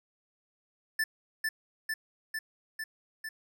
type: tone with echo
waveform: square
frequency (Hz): 1760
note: A6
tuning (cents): 0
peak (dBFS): -27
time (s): 0.99-1.04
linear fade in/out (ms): 5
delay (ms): 450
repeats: 5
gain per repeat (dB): -2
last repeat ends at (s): 3.29
effects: none